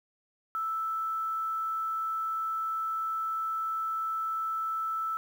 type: tone with quantisation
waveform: sine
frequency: 1318.5 Hz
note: E6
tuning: in tune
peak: -29 dBFS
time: 0.55-5.17 s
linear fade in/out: 0 ms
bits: 9
effects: none